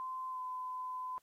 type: tone with pitch glide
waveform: sine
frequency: 1032 to 1015.4 Hz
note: C6 to B5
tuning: -24 to +48 cents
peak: -38 dBFS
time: 0-1.18 s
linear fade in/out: 0 ms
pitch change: -28 cents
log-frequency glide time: 0.3-0.4 s
effects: white hiss -75 dBFS RMS until 1.22 s + AAC 48 kbps